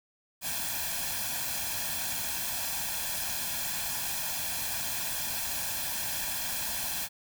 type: noise with comb filter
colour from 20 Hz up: white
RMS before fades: -33 dBFS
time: 0.41-7.09 s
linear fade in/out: 50 ms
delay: 1.2 ms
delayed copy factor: +0.7
effects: none